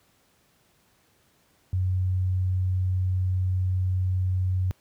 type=tone; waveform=sine; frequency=92.5 Hz; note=F#2; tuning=in tune; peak=-21 dBFS; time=1.73-4.71 s; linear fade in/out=0 ms; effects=pink hiss -64 dBFS RMS until 4.8 s + high-pass 60 Hz 12 dB/octave